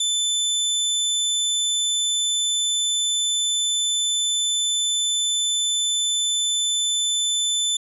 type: tone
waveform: 25% pulse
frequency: 3520 Hz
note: A7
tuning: in tune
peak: -16 dBFS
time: 0-7.77 s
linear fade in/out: 5 ms
effects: resampled to 32000 Hz